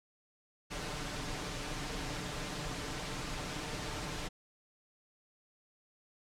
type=noise with comb filter; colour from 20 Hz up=pink; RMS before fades=-39 dBFS; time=0.7-4.29 s; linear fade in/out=20 ms; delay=6.7 ms; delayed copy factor=+0.5; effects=low-pass 7000 Hz 12 dB/octave